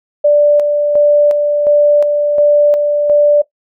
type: tone with tremolo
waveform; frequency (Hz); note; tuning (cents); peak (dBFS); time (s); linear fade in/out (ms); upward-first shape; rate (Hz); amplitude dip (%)
sine; 587.3; D5; 0; -5; 0.24-3.42; 10; square; 1.4; 40
effects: noise-tail reverb RT60 0.1 s tail -17 dB re dry